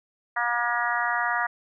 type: harmonic tone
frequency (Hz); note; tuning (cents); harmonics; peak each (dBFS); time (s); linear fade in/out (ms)
238.8; A#3; +42; 3 / 4 / 5 / 6 / 7 / 8; -30 / -30 / -30 / -30 / -30 / -30; 0.36-1.47; 10
effects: none